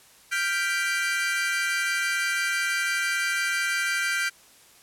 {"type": "chord", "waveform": "40% pulse", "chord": "G dominant seventh", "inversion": "third", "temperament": "equal", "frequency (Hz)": [1396.9, 1568, 1975.5, 2349], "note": ["F6", "G6", "B6", "D7"], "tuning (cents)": [0, 0, 0, 0], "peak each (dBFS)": [-30, -26, -32, -29], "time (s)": [0.31, 4.3], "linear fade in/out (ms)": 20, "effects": ["white hiss -54 dBFS RMS until 4.82 s", "low-pass 12000 Hz 12 dB/octave"]}